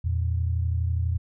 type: tone pair together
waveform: sine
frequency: 83.54 / 115.7 Hz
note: E2 / A#2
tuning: +24 / -13 cents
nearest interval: tritone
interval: 563 cents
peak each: -23 / -29 dBFS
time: 0.04-1.18 s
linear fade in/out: 10 ms
effects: none